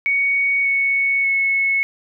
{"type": "tone with pitch steps", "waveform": "sine", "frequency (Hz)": [2234, 2216, 2196], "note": ["C#7", "C#7", "C#7"], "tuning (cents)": [13, -1, -17], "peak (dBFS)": -15, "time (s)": [0.06, 1.83], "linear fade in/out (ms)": 0, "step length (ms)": 590, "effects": []}